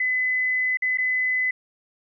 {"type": "tone with dropouts", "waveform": "sine", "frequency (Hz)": 2015, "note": "B6", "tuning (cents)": 34, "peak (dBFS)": -20, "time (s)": [0, 1.51], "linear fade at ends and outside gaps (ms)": 5, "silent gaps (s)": [[0.772, 0.821], [0.974, 0.983]], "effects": []}